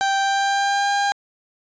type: tone with pitch glide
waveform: 30% pulse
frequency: 784 to 804.6 Hz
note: G5 to G5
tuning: 0 to +45 cents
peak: -15 dBFS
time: 0.01-1.12 s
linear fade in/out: 0 ms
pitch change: +45 cents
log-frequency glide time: 0.19-0.92 s
effects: resampled to 16000 Hz